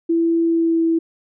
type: tone with pitch glide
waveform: sine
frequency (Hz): 332.9 to 328.9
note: E4 to E4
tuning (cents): +17 to -4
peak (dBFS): -14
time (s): 0.09-0.99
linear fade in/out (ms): 10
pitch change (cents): -21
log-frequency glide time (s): 0.43-0.84
effects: none